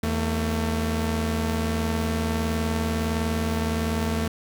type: tone pair together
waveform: sawtooth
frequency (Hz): 81.42 / 224.5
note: E2 / A3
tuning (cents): -21 / +35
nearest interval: octave + tritone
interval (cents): 1756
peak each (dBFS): -22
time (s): 0.03-4.28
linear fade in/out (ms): 5
effects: none